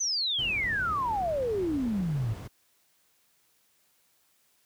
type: exponential sweep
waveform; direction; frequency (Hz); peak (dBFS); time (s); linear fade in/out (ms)
sine; down; 6272 to 103.83; -26; 0-2.34; 10
type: noise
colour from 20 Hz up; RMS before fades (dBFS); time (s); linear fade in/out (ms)
brown; -37; 0.38-2.48; 10
effects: white hiss -68 dBFS RMS until 4.65 s + high-pass 60 Hz 12 dB/octave